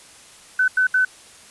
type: tone bursts at uneven times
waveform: sine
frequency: 1511 Hz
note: F#6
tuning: 36 cents sharp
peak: -14 dBFS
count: 3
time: 0.59-0.68 / 0.77-0.87 / 0.94-1.05 s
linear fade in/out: 5 ms
effects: white hiss -46 dBFS RMS until 1.5 s + resampled to 24000 Hz